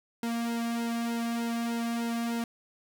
sawtooth tone with flanger, 233.1 Hz, A#3, in tune, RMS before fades -31 dBFS, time 0.23-2.44 s, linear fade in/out 2 ms, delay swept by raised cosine 1.7 to 2.3 ms, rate 3.3 Hz, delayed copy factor -0.85, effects none

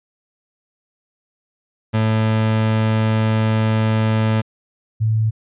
30% pulse / sine tone pair in turn, 110 / 110 Hz, A2 / A2, 0 / 0 cents, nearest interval unison, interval 0 cents, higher neither, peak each -12 / -14 dBFS, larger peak first, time 1.93-4.42 / 5-5.31 s, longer first, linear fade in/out 20 ms, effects resampled to 8000 Hz

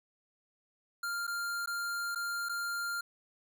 square tone with dropouts, 1396.9 Hz, F6, in tune, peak -34 dBFS, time 1.03-3.01 s, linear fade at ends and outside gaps 5 ms, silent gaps 1.269-1.276 / 1.66-1.673 / 2.149-2.157 / 2.488-2.493 s, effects none

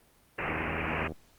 white low-pass noise, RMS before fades -33 dBFS, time 0.38-1.08 s, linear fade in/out 10 ms, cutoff 2700 Hz, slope 96 dB/octave
click train, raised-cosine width 2 ms, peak -25 dBFS, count 52, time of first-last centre 0.48-1.12 s, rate 79.7 Hz
effects pink hiss -63 dBFS RMS until 1.38 s + Opus 32 kbps

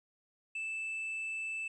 triangle tone, 2637 Hz, E7, in tune, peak -34 dBFS, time 0.55-1.68 s, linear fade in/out 5 ms, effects resampled to 22050 Hz + 12-bit

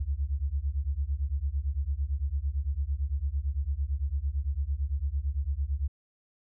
sine beating tone pair, 65.8 / 74.7 Hz, C2 / D2, +10 / +30 cents, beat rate 8.9 Hz, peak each -30 dBFS, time 0-5.88 s, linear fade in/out 10 ms, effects none

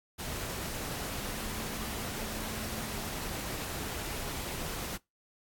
sine tone in noise, 218.7 Hz, A3, 10 cents flat, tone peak -44 dBFS, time 1.33-3.1 s, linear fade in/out 20 ms, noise pink, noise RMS -38 dBFS, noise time 0.18-4.98 s, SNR -9 dB, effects noise-tail reverb RT60 0.2 s tail -23 dB re dry + AAC 64 kbps

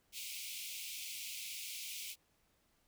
pink high-pass noise, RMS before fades -45 dBFS, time 0.12-2.16 s, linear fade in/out 50 ms, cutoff 2200 Hz, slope 96 dB/octave, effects pink hiss -75 dBFS RMS until 2.87 s

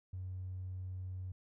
triangle tone with tanh clipping, 92.5 Hz, F#2, in tune, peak -39 dBFS, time 0.13-1.32 s, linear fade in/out 5 ms, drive 1 dB, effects none

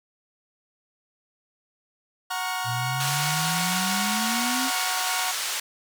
sawtooth chord, Gb major seventh, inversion none, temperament equal with one note detuned, 740 / 932.3 / 1108.7 / 1418.9 Hz, Gb5 / Bb5 / Db6 / F6, 0 / 0 / 0 / +27 cents, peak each -27 / -30 / -29 / -30 dBFS, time 2.3-5.32 s, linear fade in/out 10 ms
sine exponential sweep, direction up, 116.54 to 268.6 Hz, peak -28 dBFS, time 2.64-4.71 s, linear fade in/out 50 ms
white band-pass noise, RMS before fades -29 dBFS, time 3-5.6 s, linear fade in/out 5 ms, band 790 to 7800 Hz, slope 12 dB/octave
effects none

